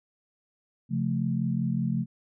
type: chord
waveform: sine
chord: Db augmented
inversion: none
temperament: equal with one note detuned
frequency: 135.11 / 174.61 / 220 Hz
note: Db3 / F3 / A3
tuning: -44 / 0 / 0 cents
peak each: -29 dBFS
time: 0.89-2.06 s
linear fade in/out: 50 ms
effects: none